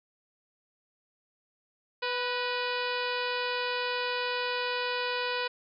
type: harmonic tone with a mistuned harmonic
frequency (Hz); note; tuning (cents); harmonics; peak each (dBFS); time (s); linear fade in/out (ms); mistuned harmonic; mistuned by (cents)
493.9; B4; 0; 1 / 2 / 3 / 4 / 5 / 6 / 7 / 8 / 9 / 10; -34 / -35 / -36 / -41 / -37 / -40 / -44 / -41 / -43 / -46; 2.02-5.48; 10; 4; -46
effects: none